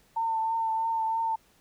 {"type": "tone with vibrato", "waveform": "sine", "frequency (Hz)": 899, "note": "A5", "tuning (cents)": 37, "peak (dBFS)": -25, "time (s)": [0.16, 1.36], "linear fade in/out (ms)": 10, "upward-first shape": "triangle", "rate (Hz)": 3.1, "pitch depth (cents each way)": 26, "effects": ["pink hiss -63 dBFS RMS until 1.6 s"]}